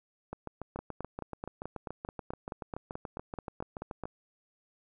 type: two click trains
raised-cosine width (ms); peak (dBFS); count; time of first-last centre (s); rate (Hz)
1; -24 / -23; 27 / 16; 0.33-4.055 / 0.79-4.037; 6.98 / 4.62
effects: none